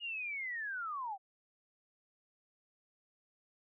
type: linear sweep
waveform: sine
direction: down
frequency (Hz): 2882 to 740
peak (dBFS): -37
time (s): 0-1.18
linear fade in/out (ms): 50
effects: none